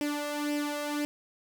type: tone with flanger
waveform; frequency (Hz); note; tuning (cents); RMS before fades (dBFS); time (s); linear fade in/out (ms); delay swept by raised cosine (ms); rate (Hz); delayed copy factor
sawtooth; 293.7; D4; 0; -32; 0.01-1.05; 0; 0.37 to 1.57; 1.9; +0.65
effects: none